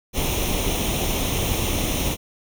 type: noise with comb filter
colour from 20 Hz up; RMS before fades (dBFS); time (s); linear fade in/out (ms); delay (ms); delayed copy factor
pink; -23; 0.13-2.17; 50; 0.32; +0.7
effects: none